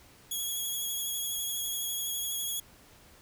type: tone with vibrato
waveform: 5% pulse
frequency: 3330 Hz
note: G#7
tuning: 4 cents sharp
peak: -24 dBFS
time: 0.31-2.6 s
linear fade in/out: 5 ms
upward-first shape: triangle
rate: 12 Hz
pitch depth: 27 cents each way
effects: pink hiss -57 dBFS RMS until 3.21 s